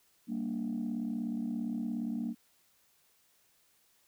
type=chord; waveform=sine; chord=G minor; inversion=none; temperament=equal with one note detuned; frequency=196 / 233.1 / 292 Hz; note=G3 / Bb3 / D4; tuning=0 / 0 / -10 cents; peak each=-38 / -33 / -39 dBFS; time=0.27-2.35 s; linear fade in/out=50 ms; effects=tanh soft clip ceiling -27 dBFS + white hiss -69 dBFS RMS until 4.07 s